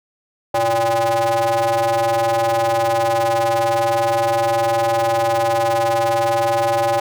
square ring-modulated tone, 113.2 Hz, A2, 50 cents sharp, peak -13 dBFS, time 0.54-7 s, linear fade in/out 5 ms, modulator 689 Hz, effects none

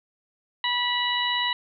harmonic tone, 977 Hz, B5, 19 cents flat, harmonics 1 / 2 / 3 / 4, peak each -28 / -28 / -28 / -28 dBFS, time 0.64-1.53 s, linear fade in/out 2 ms, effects none

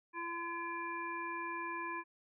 harmonic tone, 340 Hz, F4, 46 cents flat, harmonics 1 / 3 / 5 / 7, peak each -46 / -40 / -45 / -46 dBFS, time 0.13-2.04 s, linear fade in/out 50 ms, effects none

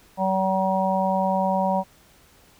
harmonic tone, 190 Hz, F#3, 46 cents sharp, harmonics 1 / 3 / 4 / 5, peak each -25 / -25 / -25 / -25 dBFS, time 0.17-1.84 s, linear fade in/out 50 ms, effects pink hiss -55 dBFS RMS until 2.59 s

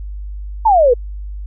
sine exponential sweep, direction down, 932.3 to 461.8 Hz, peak -7 dBFS, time 0.65-0.94 s, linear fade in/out 10 ms, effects added 50 Hz sine -24 dBFS peak until 1.46 s

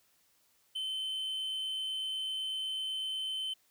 triangle tone with amplitude modulation, 3070 Hz, G7, 37 cents flat, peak -31 dBFS, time 0.75-3.54 s, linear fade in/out 10 ms, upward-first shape sine, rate 108 Hz, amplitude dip 25%, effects white hiss -70 dBFS RMS until 3.7 s

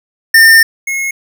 square tone pair in turn, 1808 / 2168 Hz, A6 / C#7, +47 / -39 cents, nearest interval minor third, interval 314 cents, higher second, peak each -3 / -15 dBFS, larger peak first, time 0.34-0.63 / 0.87-1.11 s, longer first, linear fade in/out 5 ms, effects none

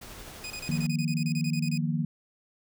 pink noise with tremolo, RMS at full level -43 dBFS, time 0.01-0.87 s, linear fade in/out 10 ms, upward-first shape triangle, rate 12 Hz, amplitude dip 25%
20% pulse tone bursts, 2489 Hz, D#7, in tune, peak -31 dBFS, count 15, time 0.44-1.777 s, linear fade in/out 2 ms, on 63 ms, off 28 ms
sine chord, Eb suspended second, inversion none, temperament equal with one note detuned, 155.56 / 174.61 / 234.6 Hz, Eb3 / F3 / Bb3, 0 / 0 / +11 cents, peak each -28 / -31 / -31 dBFS, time 0.69-2.05 s, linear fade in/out 2 ms
effects none

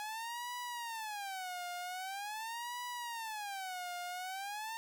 sawtooth tone with vibrato, 833 Hz, G#5, 5 cents sharp, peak -36 dBFS, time 0-4.77 s, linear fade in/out 0 ms, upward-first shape sine, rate 0.44 Hz, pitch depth 280 cents each way, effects none

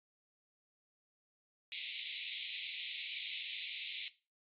white band-pass noise, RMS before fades -44 dBFS, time 1.72-4.08 s, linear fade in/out 0 ms, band 2100 to 3900 Hz, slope 96 dB/octave, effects noise-tail reverb RT60 0.3 s tail -17 dB re dry + AAC 32 kbps

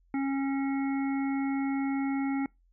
harmonic tone, 273.5 Hz, C#4, 23 cents flat, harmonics 1 / 3 / 5 / 7 / 8, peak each -27 / -38 / -44 / -47 / -43 dBFS, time 0.14-2.46 s, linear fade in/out 2 ms, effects noise-tail reverb RT60 0.2 s tail -25 dB re dry + added 43 Hz sine -62 dBFS peak until 2.72 s

